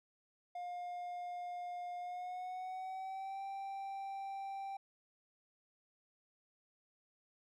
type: tone with pitch glide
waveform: triangle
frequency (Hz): 710 to 783.3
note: F5 to G5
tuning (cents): +28 to -2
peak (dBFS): -39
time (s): 0.55-4.77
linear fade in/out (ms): 5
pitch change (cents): +170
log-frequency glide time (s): 1.98-3.43
effects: none